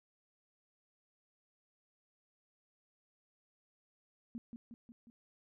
sine tone with echo, 233.9 Hz, A#3, 6 cents sharp, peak -40 dBFS, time 4.35-4.38 s, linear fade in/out 0 ms, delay 180 ms, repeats 4, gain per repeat -4 dB, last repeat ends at 5.1 s, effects none

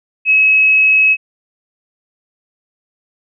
sine tone, 2567 Hz, E7, 47 cents flat, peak -7 dBFS, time 0.25-1.17 s, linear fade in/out 50 ms, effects none

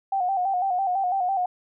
sine tone with vibrato, 751 Hz, F#5, 26 cents sharp, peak -21 dBFS, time 0.12-1.46 s, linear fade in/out 5 ms, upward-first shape square, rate 6 Hz, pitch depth 66 cents each way, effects none

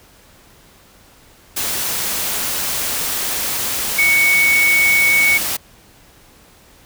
sine tone in noise, 2226 Hz, C#7, 7 cents sharp, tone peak -11 dBFS, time 3.98-5.38 s, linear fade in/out 10 ms, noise white, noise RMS -21 dBFS, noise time 1.56-5.57 s, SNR +7 dB, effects pink hiss -48 dBFS RMS until 6.85 s

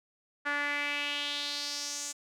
sawtooth tone with band-pass filter sweep, 289.3 Hz, D4, 26 cents flat, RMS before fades -34 dBFS, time 0.45-2.13 s, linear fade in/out 20 ms, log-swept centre 1600 to 7200 Hz, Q 3.4, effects none

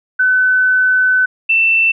sine tone pair in turn, 1510 / 2674 Hz, F#6 / E7, +35 / +24 cents, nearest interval minor seventh, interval 989 cents, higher second, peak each -9 dBFS, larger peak neither, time 0.19-1.26 / 1.49-1.92 s, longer first, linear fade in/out 10 ms, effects none

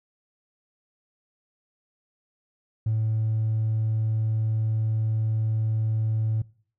sine tone with hard clipping, 110 Hz, A2, in tune, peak -22 dBFS, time 2.86-6.42 s, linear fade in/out 5 ms, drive 1 dB, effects noise-tail reverb RT60 0.5 s tail -23 dB re dry

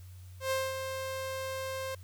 sawtooth tone with ADSR envelope, 528 Hz, C5, 16 cents sharp, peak -24 dBFS, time 0.4-1.95 s, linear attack 110 ms, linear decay 220 ms, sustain -7 dB, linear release 5 ms, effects added 91 Hz sine -46 dBFS peak until 2.03 s + white hiss -62 dBFS RMS until 2.03 s

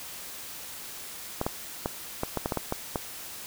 clicks, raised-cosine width 1 ms, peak -13 dBFS, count 10, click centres 1.414 / 1.465 / 1.859 / 2.234 / 2.373 / 2.459 / 2.522 / 2.573 / 2.724 / 2.958 s, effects white hiss -41 dBFS RMS until 3.46 s

